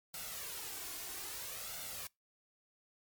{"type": "noise with flanger", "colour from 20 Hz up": "white", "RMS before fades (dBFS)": -44, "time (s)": [0.14, 2.07], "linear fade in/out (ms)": 2, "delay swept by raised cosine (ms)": [1.4, 2.8], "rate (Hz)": 0.61, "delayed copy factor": 0.6, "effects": ["noise-tail reverb RT60 0.2 s tail -25 dB re dry", "MP3 96 kbps"]}